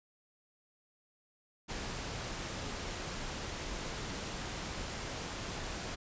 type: noise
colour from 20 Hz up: pink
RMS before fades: -40 dBFS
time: 1.68-5.96 s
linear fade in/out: 20 ms
effects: resampled to 16000 Hz